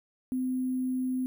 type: tone with sample-and-hold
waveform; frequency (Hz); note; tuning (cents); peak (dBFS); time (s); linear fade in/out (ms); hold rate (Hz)
sine; 256.5; C4; -34; -27; 0.32-1.26; 0; 11025
effects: none